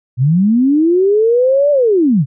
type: linear two-way sweep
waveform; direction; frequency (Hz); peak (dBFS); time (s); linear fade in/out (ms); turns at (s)
sine; up then down; 116.54 to 591 to 116.54; -8; 0.17-2.26; 50; 1.71
effects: none